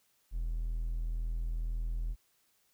triangle tone, 40.97 Hz, E1, 10 cents flat, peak -29 dBFS, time 0.31-2.16 s, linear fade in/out 50 ms, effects tanh soft clip ceiling -25 dBFS + white hiss -72 dBFS RMS until 2.73 s

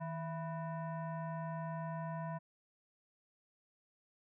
sine tone with frequency modulation, 160 Hz, D#3, 49 cents sharp, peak -38 dBFS, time 0-2.39 s, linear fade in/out 20 ms, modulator 827 Hz, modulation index 0.99, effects none

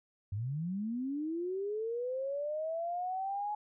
sine linear sweep, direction up, 93.4 to 844 Hz, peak -33 dBFS, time 0.32-3.55 s, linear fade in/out 5 ms, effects none

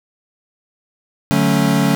square chord, D major seventh, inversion none, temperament equal, 146.83 / 185 / 220 / 277.2 Hz, D3 / F#3 / A3 / C#4, 0 / 0 / 0 / 0 cents, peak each -19 dBFS, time 1.31-1.95 s, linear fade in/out 0 ms, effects none

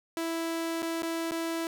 sawtooth tone with dropouts, 330 Hz, E4, 2 cents sharp, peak -26 dBFS, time 0.17-1.67 s, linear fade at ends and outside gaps 1 ms, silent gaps 0.821-0.828 / 1.022-1.031 / 1.311-1.318 s, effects none

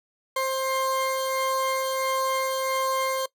40% pulse tone pair together, 528 / 1057.5 Hz, C5 / C6, +16 / +18 cents, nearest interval octave, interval 1202 cents, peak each -26 dBFS, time 0.36-3.26 s, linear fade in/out 5 ms, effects noise-tail reverb RT60 0.1 s tail -21 dB re dry

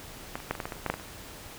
clicks, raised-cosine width 0.5 ms, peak -17 / -28 / -12 / -22 / -17 / -18 / -20 / -30 / -14 / -10 / -18 / -29 dBFS, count 12, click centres 0.355 / 0.402 / 0.51 / 0.552 / 0.602 / 0.655 / 0.722 / 0.767 / 0.863 / 0.9 / 0.94 / 0.998 s, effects pink hiss -45 dBFS RMS until 1.58 s

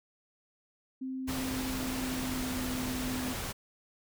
sine tone with pitch glide, 261.6 to 254.3 Hz, C4 to C4, 0 to -49 cents, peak -34 dBFS, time 1.01-3.34 s, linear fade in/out 10 ms, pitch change -49 cents, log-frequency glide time 1.21-2.69 s
pink noise, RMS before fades -37 dBFS, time 1.27-3.53 s, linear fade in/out 20 ms
effects none

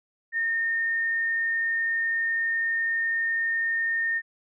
sine tone, 1828 Hz, A#6, 34 cents flat, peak -23 dBFS, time 0.32-4.22 s, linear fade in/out 50 ms, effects none

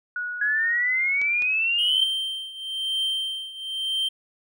sine tone with exponential decay, 1460 Hz, F#6, 24 cents flat, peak -25 dBFS, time 0.16-2.14 s, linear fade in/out 2 ms, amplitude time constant 430 ms
sine exponential sweep, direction up, 1661.2 to 3136 Hz, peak -20 dBFS, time 0.41-2.04 s, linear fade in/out 5 ms
clicks, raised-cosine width 0.2 ms, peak -20 dBFS, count 2, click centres 1.216 / 1.422 s
triangle tone with tremolo, 3136 Hz, G7, in tune, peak -20 dBFS, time 1.78-4.09 s, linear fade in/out 10 ms, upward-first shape triangle, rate 1 Hz, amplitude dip 85%
effects none

